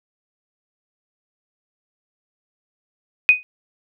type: tone with exponential decay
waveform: sine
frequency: 2494 Hz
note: D#7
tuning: 3 cents sharp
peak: -4 dBFS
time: 3.29-3.43 s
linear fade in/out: 0 ms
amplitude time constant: 30 ms
effects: none